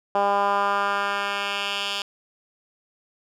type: tone with band-pass filter sweep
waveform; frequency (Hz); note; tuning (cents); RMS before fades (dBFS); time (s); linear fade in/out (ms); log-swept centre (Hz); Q
10% pulse; 200.8; G3; +42; -24; 0.15-2.02; 2; 770 to 3600; 1.8
effects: none